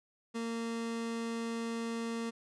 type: tone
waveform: 30% pulse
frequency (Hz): 230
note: A#3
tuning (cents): -23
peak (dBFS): -32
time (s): 0.34-2.31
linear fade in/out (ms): 20
effects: resampled to 22050 Hz